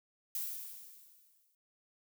violet noise with exponential decay, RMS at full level -36 dBFS, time 0.35-1.55 s, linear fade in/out 2 ms, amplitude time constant 260 ms, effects none

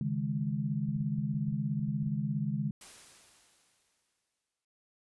sine chord, C# suspended second, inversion none, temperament equal, 138.59 / 155.56 / 207.7 Hz, C#3 / D#3 / G#3, 0 / 0 / 0 cents, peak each -34 dBFS, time 0.01-2.71 s, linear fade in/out 2 ms
clicks, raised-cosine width 5 ms, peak -38 dBFS, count 11, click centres 0.887 / 0.962 / 1.009 / 1.187 / 1.343 / 1.483 / 1.526 / 1.796 / 1.884 / 2.031 / 2.071 s
white noise with exponential decay, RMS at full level -49 dBFS, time 2.81-4.65 s, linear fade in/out 2 ms, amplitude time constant 400 ms
effects resampled to 24000 Hz

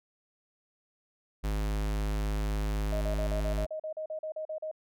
square tone, 51.91 Hz, G#1, in tune, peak -29 dBFS, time 1.43-3.66 s, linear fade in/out 20 ms
sine tone bursts, 625 Hz, D#5, 8 cents sharp, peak -33 dBFS, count 14, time 2.92-4.714 s, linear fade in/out 5 ms, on 91 ms, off 40 ms
effects none

